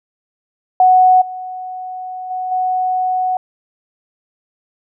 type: tone with level steps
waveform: sine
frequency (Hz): 740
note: F#5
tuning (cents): 0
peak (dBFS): -6 / -24 / -19 / -14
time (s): 0.8-3.37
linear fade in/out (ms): 2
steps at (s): 1.21 / 2.3 / 2.51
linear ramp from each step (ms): 10
effects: none